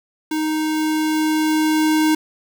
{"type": "tone with level ramp", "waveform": "square", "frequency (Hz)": 311.1, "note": "D#4", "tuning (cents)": 0, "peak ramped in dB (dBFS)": [-20, -14], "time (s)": [0.31, 2.15], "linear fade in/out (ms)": 5, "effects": ["7-bit"]}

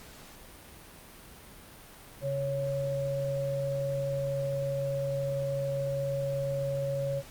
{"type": "tone pair together", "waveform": "sine", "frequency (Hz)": [137.72, 554.4], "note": ["C#3", "C#5"], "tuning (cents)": [-11, 0], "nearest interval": "2 octaves", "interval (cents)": 2411, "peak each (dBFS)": [-33, -30], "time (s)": [2.21, 7.23], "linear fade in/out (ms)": 50, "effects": ["pink hiss -50 dBFS RMS until 7.3 s", "Opus 48 kbps"]}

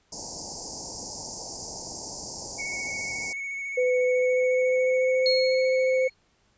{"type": "band-stop noise", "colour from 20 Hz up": "white", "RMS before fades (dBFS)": -31, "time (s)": [0.12, 3.33], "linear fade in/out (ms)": 5, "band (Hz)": [950, 4700], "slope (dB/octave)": 96}
{"type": "tone with vibrato", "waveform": "triangle", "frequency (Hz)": 2217, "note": "C#7", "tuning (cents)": 0, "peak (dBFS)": -29, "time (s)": [2.58, 6.1], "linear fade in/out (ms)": 20, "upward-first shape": "square", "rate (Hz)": 14, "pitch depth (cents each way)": 14}
{"type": "tone with pitch glide", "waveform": "sine", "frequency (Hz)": [502, 517.6], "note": ["B4", "C5"], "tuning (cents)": [28, -19], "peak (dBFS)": -20, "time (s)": [3.77, 6.08], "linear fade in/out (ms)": 10, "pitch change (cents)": 53, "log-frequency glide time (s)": [4.04, 5.36]}
{"type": "tone with exponential decay", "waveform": "sine", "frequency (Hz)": 4295, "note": "C8", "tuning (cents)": 44, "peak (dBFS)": -21, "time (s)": [5.26, 6.14], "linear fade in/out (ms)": 1, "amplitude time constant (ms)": 190}
{"effects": ["pink hiss -66 dBFS RMS until 6.57 s", "resampled to 16000 Hz"]}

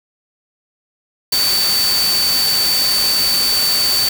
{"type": "tone in noise", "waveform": "sine", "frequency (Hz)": 4549, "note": "C#8", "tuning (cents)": 44, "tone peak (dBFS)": -14, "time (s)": [1.32, 4.09], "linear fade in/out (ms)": 5, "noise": "white", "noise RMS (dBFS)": -20, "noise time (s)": [1.32, 4.09], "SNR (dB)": 3, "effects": []}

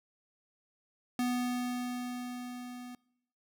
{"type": "tone with level ramp", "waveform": "square", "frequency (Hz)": 246.9, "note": "B3", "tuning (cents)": 0, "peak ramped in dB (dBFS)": [-29, -44], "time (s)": [1.19, 2.95], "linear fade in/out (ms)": 2, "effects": ["noise-tail reverb RT60 0.8 s tail -24 dB re dry"]}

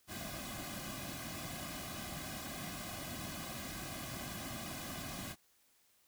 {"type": "noise with comb filter", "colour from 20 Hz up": "pink", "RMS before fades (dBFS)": -44, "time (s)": [0.07, 5.36], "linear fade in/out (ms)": 50, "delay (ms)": 2.2, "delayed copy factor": -0.9, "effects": ["white hiss -71 dBFS RMS until 6.07 s"]}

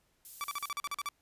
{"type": "high-pass noise", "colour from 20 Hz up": "pink", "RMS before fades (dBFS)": -48, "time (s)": [0.25, 0.69], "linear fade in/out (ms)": 0, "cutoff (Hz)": 11000, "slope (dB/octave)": 12}
{"type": "tone bursts", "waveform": "sawtooth", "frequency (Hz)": 1156, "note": "D6", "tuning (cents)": -28, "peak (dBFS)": -30, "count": 10, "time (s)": [0.41, 1.088], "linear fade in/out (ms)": 0, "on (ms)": 30, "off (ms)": 42}
{"type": "clicks", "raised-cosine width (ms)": 0.3, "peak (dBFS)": [-40, -31], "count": 2, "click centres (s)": [0.433, 0.875]}
{"effects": ["pink hiss -73 dBFS RMS until 1.21 s", "resampled to 32000 Hz"]}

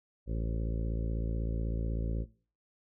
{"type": "harmonic tone with a mistuned harmonic", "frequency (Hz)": 56.1, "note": "A1", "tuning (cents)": 34, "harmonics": [1, 2, 3, 4, 5, 6, 7, 8, 9, 10], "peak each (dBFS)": [-32, -38, -42, -44, -46, -48, -49, -50, -51, -52], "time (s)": [0.26, 2.26], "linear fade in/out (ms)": 50, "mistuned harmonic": 10, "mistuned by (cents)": -18, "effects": ["noise-tail reverb RT60 0.4 s tail -18 dB re dry"]}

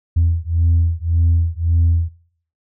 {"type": "beating tone pair", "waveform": "sine", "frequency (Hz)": [82.9, 84.7], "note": ["E2", "E2"], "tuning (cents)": [10, 48], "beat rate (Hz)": 1.8, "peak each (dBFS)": -15, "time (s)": [0.16, 2.09], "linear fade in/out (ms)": 10, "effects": ["noise-tail reverb RT60 0.6 s tail -20 dB re dry", "tanh soft clip ceiling -8 dBFS"]}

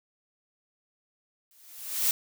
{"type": "noise with exponential growth", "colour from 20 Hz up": "blue", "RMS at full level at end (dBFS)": -22, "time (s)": [1.51, 2.11], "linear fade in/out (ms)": 1, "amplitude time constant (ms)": 130, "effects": []}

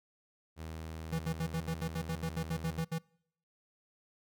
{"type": "tone", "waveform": "sawtooth", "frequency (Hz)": 80, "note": "D#2", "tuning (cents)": 49, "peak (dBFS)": -37, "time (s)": [0.56, 2.85], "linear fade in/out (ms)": 50}
{"type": "tone bursts", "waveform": "square", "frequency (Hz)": 163.4, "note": "E3", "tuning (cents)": -15, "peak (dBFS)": -33, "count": 14, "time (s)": [1.12, 2.986], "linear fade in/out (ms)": 10, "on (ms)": 72, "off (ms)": 66}
{"effects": ["noise-tail reverb RT60 0.7 s tail -26 dB re dry"]}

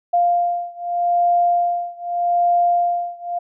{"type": "beating tone pair", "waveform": "sine", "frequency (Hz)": [698.5, 699.32], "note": ["F5", "F5"], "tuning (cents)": [0, 2], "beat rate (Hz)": 0.82, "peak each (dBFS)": [-18, -19], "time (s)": [0.13, 3.39], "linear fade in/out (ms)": 10, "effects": []}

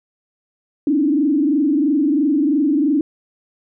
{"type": "tone with frequency modulation", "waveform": "sine", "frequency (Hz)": 293.7, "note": "D4", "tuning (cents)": 0, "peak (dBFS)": -13, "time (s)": [0.87, 3.01], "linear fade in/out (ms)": 2, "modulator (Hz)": 23, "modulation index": 1.2, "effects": []}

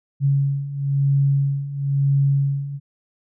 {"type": "beating tone pair", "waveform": "sine", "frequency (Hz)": [138.59, 139.59], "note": ["C#3", "C#3"], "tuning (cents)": [0, 12], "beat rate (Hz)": 1, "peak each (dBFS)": [-22, -18], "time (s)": [0.2, 2.8], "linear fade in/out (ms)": 50, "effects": []}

